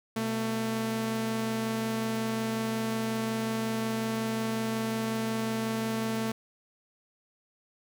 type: tone pair together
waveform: sawtooth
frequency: 124.25 / 223 Hz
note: B2 / A3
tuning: +11 / +23 cents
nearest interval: minor seventh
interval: 1012 cents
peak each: -34 / -25 dBFS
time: 0.16-6.32 s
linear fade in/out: 5 ms
effects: none